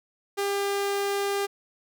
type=tone; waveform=sawtooth; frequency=400.1 Hz; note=G4; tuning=35 cents sharp; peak=-21 dBFS; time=0.37-1.47 s; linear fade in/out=20 ms; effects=none